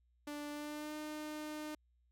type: tone with pitch glide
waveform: sawtooth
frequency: 293.7 to 304.2 Hz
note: D4 to D#4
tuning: 0 to -39 cents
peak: -38 dBFS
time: 0.27-1.75 s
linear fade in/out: 5 ms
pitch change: +61 cents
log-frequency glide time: 0.51-0.96 s
effects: added 60 Hz sine -70 dBFS peak until 2.11 s